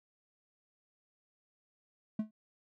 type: tone with exponential decay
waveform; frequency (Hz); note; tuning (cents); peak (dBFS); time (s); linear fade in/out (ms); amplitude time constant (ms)
triangle; 215.9; A3; -33; -25; 2.19-2.31; 5; 25
effects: none